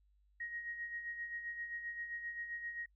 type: tone with tremolo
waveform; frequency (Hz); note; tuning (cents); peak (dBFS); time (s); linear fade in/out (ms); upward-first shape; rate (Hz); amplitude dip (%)
sine; 1882; A#6; +16; -39; 0.4-2.86; 5; sine; 7.6; 55
effects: noise-tail reverb RT60 0.1 s tail -25 dB re dry + added 50 Hz sine -68 dBFS peak until 2.95 s